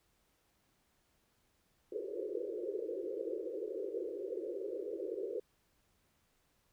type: band-pass noise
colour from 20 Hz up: pink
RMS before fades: -40 dBFS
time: 1.92-5.4 s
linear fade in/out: 5 ms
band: 340 to 530 Hz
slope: 96 dB/octave
effects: pink hiss -75 dBFS RMS until 6.72 s